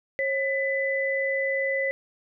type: tone pair together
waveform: sine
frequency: 542.4 / 2000 Hz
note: C#5 / B6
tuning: -38 / +21 cents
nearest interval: octave + major seventh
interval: 2259 cents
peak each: -26 / -26 dBFS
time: 0.19-1.91 s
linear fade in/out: 0 ms
effects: none